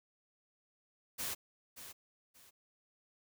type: noise with echo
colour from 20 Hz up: white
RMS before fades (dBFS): -39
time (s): 1.18-1.35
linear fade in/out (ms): 20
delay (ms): 580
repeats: 2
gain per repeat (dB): -11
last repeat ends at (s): 2.51
effects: none